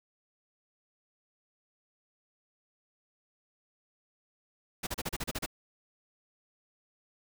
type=noise bursts; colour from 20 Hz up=pink; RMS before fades=-34 dBFS; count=9; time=4.83-5.462 s; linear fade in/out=10 ms; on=40 ms; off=34 ms; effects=none